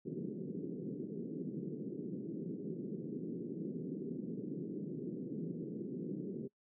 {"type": "band-pass noise", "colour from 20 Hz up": "pink", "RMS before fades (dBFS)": -42, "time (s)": [0.05, 6.48], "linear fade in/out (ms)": 10, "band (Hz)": [150, 420], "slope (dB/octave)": 48, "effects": ["noise-tail reverb RT60 0.1 s tail -23 dB re dry"]}